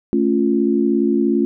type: chord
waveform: sine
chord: A augmented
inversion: none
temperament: equal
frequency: 220 / 277.2 / 349.2 Hz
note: A3 / C#4 / E#4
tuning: 0 / 0 / 0 cents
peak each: -18 dBFS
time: 0.13-1.45 s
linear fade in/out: 0 ms
effects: none